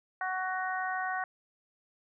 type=harmonic tone; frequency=372.7 Hz; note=F#4; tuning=13 cents sharp; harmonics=2 / 3 / 4 / 5; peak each=-34 / -38 / -36 / -38 dBFS; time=0.21-1.24 s; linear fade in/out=2 ms; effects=none